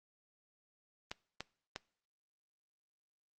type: clicks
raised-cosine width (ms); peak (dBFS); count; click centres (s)
0.2; -22; 3; 1.115 / 1.406 / 1.761
effects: noise-tail reverb RT60 0.5 s tail -22 dB re dry + Opus 32 kbps